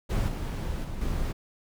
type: noise with level steps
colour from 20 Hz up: brown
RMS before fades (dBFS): -26 / -31 / -35 / -29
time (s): 0.09-1.33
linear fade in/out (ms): 20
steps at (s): 0.28 / 0.84 / 1.01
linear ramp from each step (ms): 5
effects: none